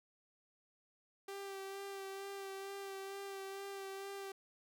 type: tone with vibrato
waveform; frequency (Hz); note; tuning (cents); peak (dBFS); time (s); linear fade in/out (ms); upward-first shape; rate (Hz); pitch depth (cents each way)
sawtooth; 392; G4; 0; -40; 1.28-4.32; 5; sine; 2.2; 20
effects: none